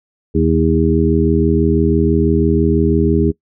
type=harmonic tone with a mistuned harmonic; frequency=80 Hz; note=D#2; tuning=49 cents sharp; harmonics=1 / 2 / 3 / 4 / 5; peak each=-17 / -17 / -17 / -17 / -17 dBFS; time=0.34-3.32 s; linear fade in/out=20 ms; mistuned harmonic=5; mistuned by=+26 cents; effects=noise-tail reverb RT60 0.1 s tail -21 dB re dry